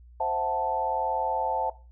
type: chord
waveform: sine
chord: F# half-diminished seventh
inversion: second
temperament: equal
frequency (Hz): 523.3 / 659.3 / 740 / 880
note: C5 / E5 / F#5 / A5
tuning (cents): 0 / 0 / 0 / 0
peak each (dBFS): -33 / -31 / -31 / -27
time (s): 0.2-1.7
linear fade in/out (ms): 5
effects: noise-tail reverb RT60 0.3 s tail -17 dB re dry + added 60 Hz sine -48 dBFS peak until 1.91 s